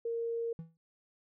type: tone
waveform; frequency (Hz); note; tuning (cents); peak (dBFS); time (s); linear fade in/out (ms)
sine; 463.2; A#4; -11; -32; 0.05-0.53; 5
type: tone with exponential decay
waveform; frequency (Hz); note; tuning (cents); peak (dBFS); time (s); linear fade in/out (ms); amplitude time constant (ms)
triangle; 163.8; E3; -11; -35; 0.59-0.77; 0; 39
effects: none